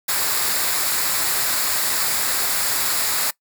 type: noise with comb filter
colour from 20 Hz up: white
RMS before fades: -21 dBFS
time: 0.08-3.31 s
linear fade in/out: 10 ms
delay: 0.33 ms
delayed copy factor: -0.5
effects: noise-tail reverb RT60 0.1 s tail -21 dB re dry